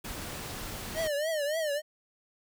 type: noise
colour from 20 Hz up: pink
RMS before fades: -39 dBFS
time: 0.04-1.08 s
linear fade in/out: 10 ms
type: tone with vibrato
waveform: square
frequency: 610 Hz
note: D#5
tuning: 34 cents flat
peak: -29 dBFS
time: 0.94-1.82 s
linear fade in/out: 50 ms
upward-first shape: triangle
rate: 3.5 Hz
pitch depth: 150 cents each way
effects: none